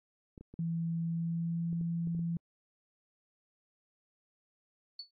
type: clicks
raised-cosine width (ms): 3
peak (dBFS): -36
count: 8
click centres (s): 0.378 / 0.41 / 0.54 / 1.729 / 1.812 / 2.073 / 2.149 / 2.193
type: tone with pitch glide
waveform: sine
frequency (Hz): 166.3 to 168.43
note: E3 to E3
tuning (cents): +16 to +38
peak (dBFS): -31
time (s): 0.59-2.37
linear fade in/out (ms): 2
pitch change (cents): +22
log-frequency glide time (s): 1.05-1.68
type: tone with exponential decay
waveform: sine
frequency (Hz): 4452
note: C#8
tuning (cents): +7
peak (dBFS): -37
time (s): 4.99-5.11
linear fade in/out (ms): 5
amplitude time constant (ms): 24
effects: AAC 32 kbps